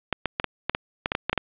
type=clicks; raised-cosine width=0.3 ms; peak=-6 dBFS; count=12; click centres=0.127 / 0.257 / 0.399 / 0.443 / 0.696 / 0.749 / 1.059 / 1.119 / 1.151 / 1.296 / 1.33 / 1.377 s; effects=resampled to 8000 Hz + 7-bit